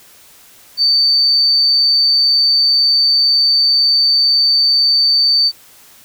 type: tone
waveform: sine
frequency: 4571 Hz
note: D8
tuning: 48 cents flat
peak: -9 dBFS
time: 0.77-5.52 s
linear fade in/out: 50 ms
effects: white hiss -44 dBFS RMS until 6.04 s